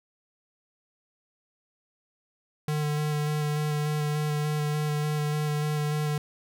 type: tone with vibrato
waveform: square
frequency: 150 Hz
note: D3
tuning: 37 cents sharp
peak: -26 dBFS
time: 2.68-6.18 s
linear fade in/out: 2 ms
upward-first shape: square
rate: 3.4 Hz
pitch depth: 12 cents each way
effects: none